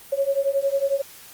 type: beating tone pair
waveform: sine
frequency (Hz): 546 / 557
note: C#5 / C#5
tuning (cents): -26 / +8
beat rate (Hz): 11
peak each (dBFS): -23 / -22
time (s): 0.12-1.02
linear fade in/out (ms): 10
effects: white hiss -45 dBFS RMS until 1.33 s + Opus 32 kbps